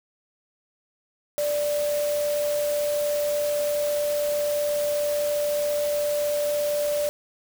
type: tone in noise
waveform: sine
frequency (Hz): 587.3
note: D5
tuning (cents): 0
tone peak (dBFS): -22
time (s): 1.38-7.09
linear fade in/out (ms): 0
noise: white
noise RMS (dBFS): -35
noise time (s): 1.38-7.09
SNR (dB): +10
effects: none